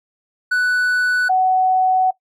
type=tone pair in turn; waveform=triangle / sine; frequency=1486 / 747.3 Hz; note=F#6 / F#5; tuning=+7 / +17 cents; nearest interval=octave; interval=1190 cents; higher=first; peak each=-12 dBFS; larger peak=neither; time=0.51-1.29 / 1.29-2.11 s; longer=second; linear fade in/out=10 ms; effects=noise-tail reverb RT60 0.1 s tail -18 dB re dry